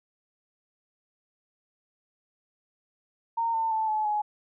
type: tone with pitch steps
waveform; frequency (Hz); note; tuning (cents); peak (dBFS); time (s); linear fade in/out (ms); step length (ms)
sine; 920 / 899.5 / 879.5 / 859.9 / 840.7; A#5 / A5 / A5 / A5 / G#5; -23 / +38 / -1 / -40 / +21; -24; 3.37-4.22; 10; 170
effects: none